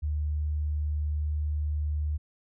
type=tone; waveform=sine; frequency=75.1 Hz; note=D2; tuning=39 cents sharp; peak=-26 dBFS; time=0.02-2.18 s; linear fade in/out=20 ms; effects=none